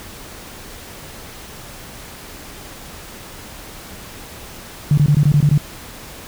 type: tone bursts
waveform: sine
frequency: 146.5 Hz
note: D3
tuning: 4 cents flat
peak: -9 dBFS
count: 8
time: 4.91-5.577 s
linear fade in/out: 2 ms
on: 65 ms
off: 21 ms
effects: pink hiss -36 dBFS RMS until 6.27 s